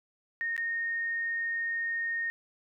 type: tone with dropouts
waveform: sine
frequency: 1847 Hz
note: A#6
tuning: 16 cents flat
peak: -29 dBFS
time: 0.41-2.3 s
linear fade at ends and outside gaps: 0 ms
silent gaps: 0.565-0.578 s
effects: none